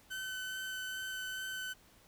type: tone with vibrato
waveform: 30% pulse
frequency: 1522 Hz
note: F#6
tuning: 48 cents sharp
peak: -36 dBFS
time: 0.1-1.74 s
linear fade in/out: 20 ms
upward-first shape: sine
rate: 2.4 Hz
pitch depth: 9 cents each way
effects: pink hiss -63 dBFS RMS until 2.07 s